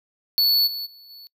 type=tone with level steps; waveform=square; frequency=4435 Hz; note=C#8; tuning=in tune; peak=-16 / -28 / -45 / -41 dBFS; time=0.38-1.27 s; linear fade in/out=0 ms; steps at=0.66 / 0.85 / 1.09 s; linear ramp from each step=20 ms; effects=noise-tail reverb RT60 0.1 s tail -25 dB re dry